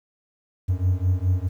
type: beating tone pair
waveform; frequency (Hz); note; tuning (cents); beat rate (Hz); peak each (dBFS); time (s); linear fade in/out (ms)
triangle; 89.3 / 94.1; F2 / F#2; +39 / +30; 4.8; -20; 0.68-1.49; 20
effects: 9-bit